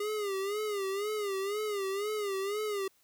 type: tone with vibrato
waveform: square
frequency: 406.2 Hz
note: G#4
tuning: 38 cents flat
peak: -32 dBFS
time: 0-2.88 s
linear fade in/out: 5 ms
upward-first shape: sine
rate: 2 Hz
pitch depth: 98 cents each way
effects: white hiss -68 dBFS RMS until 3.03 s